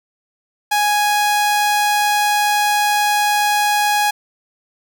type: tone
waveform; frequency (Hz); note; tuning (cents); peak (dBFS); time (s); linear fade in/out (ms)
sawtooth; 830.6; G#5; 0; -10; 0.71-4.11; 10
effects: 8-bit